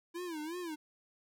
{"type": "tone with vibrato", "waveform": "square", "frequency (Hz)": 329.6, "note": "E4", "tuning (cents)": 0, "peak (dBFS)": -39, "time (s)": [0.14, 0.76], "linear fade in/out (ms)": 20, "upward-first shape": "sine", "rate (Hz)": 2.8, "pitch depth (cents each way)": 160, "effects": []}